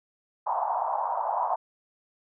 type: band-pass noise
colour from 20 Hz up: white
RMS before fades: -28 dBFS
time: 0.46-1.56 s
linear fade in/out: 10 ms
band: 690 to 1000 Hz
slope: 48 dB/octave
effects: none